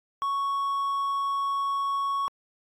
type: tone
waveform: triangle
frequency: 1110 Hz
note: C#6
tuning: 2 cents sharp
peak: -23 dBFS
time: 0.22-2.28 s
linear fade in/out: 0 ms
effects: AAC 48 kbps